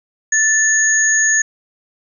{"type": "tone pair together", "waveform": "sine", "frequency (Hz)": [1764, 6660], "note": ["A6", "G#8"], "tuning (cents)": [4, 4], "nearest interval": "octave + major seventh", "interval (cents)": 2300, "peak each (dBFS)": -14, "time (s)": [0.32, 1.42], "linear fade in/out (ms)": 5, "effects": []}